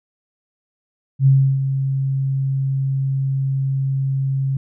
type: tone with ADSR envelope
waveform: sine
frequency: 135.3 Hz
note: C#3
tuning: 42 cents flat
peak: -8 dBFS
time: 1.19-4.57 s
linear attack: 74 ms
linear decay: 320 ms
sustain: -9 dB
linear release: 3 ms
effects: none